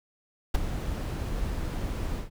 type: noise with ADSR envelope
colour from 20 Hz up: brown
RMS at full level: -18 dBFS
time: 0.54-2.3 s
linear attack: 11 ms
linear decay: 11 ms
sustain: -13 dB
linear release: 130 ms
effects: none